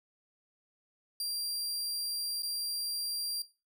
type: tone with dropouts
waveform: sawtooth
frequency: 4744 Hz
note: D8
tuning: 17 cents sharp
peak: -30 dBFS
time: 1.2-3.42 s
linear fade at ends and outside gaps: 2 ms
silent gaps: 2.422-2.431 s
effects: noise-tail reverb RT60 0.3 s tail -19 dB re dry